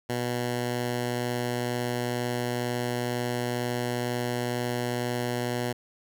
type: tone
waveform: 10% pulse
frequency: 122.1 Hz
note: B2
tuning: 19 cents flat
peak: -19 dBFS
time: 0.09-5.73 s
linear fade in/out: 10 ms
effects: none